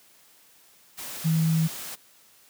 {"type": "tone in noise", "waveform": "sine", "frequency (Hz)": 161.1, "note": "E3", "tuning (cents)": -39, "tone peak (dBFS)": -19, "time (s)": [1.24, 1.68], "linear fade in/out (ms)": 20, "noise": "white", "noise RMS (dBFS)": -37, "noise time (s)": [0.97, 1.96], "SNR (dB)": 15, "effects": ["white hiss -57 dBFS RMS until 2.49 s", "high-pass 100 Hz 12 dB/octave"]}